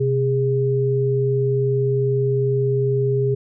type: tone pair together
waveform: sine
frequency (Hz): 128.8 / 408.9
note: C3 / G#4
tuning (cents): -27 / -27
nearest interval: octave + minor sixth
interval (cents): 2000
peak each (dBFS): -19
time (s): 0-3.35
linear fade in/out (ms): 10
effects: none